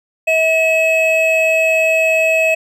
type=tone pair together; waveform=triangle; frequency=643.2 / 2573 Hz; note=E5 / E7; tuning=-43 / -43 cents; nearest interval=2 octaves; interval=2400 cents; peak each=-12 dBFS; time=0.27-2.55 s; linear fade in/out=10 ms; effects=none